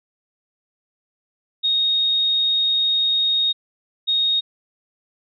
sine tone pair in turn, 3729 / 3729 Hz, A#7 / A#7, 0 / 0 cents, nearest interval unison, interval 0 cents, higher neither, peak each -16 dBFS, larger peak neither, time 1.63-3.53 / 4.07-4.41 s, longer first, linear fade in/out 20 ms, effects none

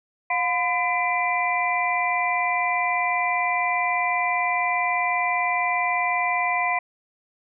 sine tone cluster, 713 / 1012 / 2012 / 2370 Hz, F5 / B5 / B6 / D7, +36 / +42 / +32 / +15 cents, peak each -25 / -26 / -26 / -27 dBFS, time 0.3-6.79 s, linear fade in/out 5 ms, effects none

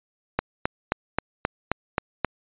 click train, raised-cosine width 0.5 ms, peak -6 dBFS, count 8, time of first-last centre 0.39-2.247 s, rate 3.77 Hz, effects resampled to 8000 Hz

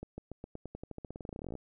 accelerating click train, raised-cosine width 2 ms, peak -28 dBFS, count 27, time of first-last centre 0.03-1.553 s, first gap 150 ms, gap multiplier 0.91, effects none

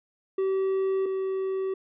triangle tone pair in turn, 383.9 / 382.2 Hz, G4 / G4, -36 / -44 cents, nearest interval unison, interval 8 cents, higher first, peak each -21 / -24 dBFS, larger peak first, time 0.38-1.06 / 1.06-1.74 s, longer neither, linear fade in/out 5 ms, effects resampled to 8000 Hz

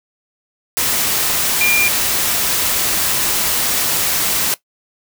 sine tone in noise, 2400 Hz, D7, 37 cents sharp, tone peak -13 dBFS, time 1.61-1.88 s, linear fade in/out 0 ms, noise white, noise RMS -17 dBFS, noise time 0.77-4.54 s, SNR +1 dB, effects noise-tail reverb RT60 0.1 s tail -17 dB re dry

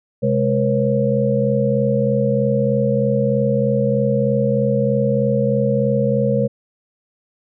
sine tone cluster, 130.2 / 209 / 480.8 / 544 Hz, C3 / G#3 / B4 / C#5, -8 / +11 / -46 / -33 cents, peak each -20 dBFS, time 0.22-6.48 s, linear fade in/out 20 ms, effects none

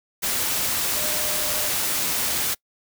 sine tone in noise, 605 Hz, D#5, 49 cents flat, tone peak -35 dBFS, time 0.95-1.69 s, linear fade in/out 20 ms, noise white, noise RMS -24 dBFS, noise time 0.22-2.55 s, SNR -14 dB, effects noise-tail reverb RT60 0.1 s tail -25 dB re dry

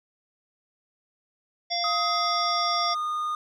harmonic tone, 693 Hz, F5, 14 cents flat, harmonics 1 / 3 / 5 / 7 / 8, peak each -29 / -35 / -33 / -33 / -29 dBFS, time 1.7-2.95 s, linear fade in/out 20 ms
triangle tone with pitch glide, 1263 to 1224.9 Hz, D#6 to D#6, +26 to -27 cents, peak -24 dBFS, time 1.84-3.35 s, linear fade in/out 2 ms, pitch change -53 cents, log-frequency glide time 2.09-2.98 s
effects none

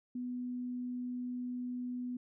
sine tone, 247.7 Hz, B3, 5 cents sharp, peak -36 dBFS, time 0.15-2.17 s, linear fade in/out 5 ms, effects none

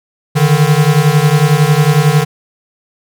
square beating tone pair, 144.6 / 155.6 Hz, D3 / D#3, -27 / 0 cents, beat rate 11 Hz, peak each -11 dBFS, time 0.35-2.25 s, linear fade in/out 20 ms, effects none

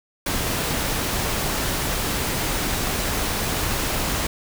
pink noise, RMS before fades -24 dBFS, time 0.26-4.27 s, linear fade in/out 5 ms, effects none

